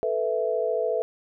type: chord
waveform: sine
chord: A suspended second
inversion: none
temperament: equal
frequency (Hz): 440 / 493.9 / 659.3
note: A4 / B4 / E5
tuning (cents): 0 / 0 / 0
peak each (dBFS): -27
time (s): 0.03-1.02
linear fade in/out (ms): 0
effects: none